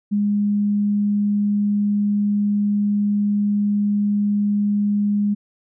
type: tone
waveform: sine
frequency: 205.4 Hz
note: G#3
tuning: 19 cents flat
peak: -16 dBFS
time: 0.11-5.35 s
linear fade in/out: 20 ms
effects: none